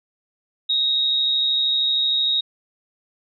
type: tone with amplitude modulation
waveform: sine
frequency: 3760 Hz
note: A#7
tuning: 14 cents sharp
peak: -15 dBFS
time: 0.69-2.41 s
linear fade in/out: 10 ms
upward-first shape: sine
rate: 133 Hz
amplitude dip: 45%
effects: none